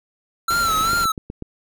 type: tone with vibrato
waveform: square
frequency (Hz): 1336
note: E6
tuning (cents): +23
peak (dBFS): -18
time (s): 0.48-1.12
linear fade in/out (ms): 5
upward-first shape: sine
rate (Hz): 2.6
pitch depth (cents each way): 76
type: noise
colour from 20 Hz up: pink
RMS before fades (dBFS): -30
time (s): 0.5-1.05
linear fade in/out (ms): 5
type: click train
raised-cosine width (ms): 3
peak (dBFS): -17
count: 6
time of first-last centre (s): 0.81-1.423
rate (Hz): 8.15
effects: none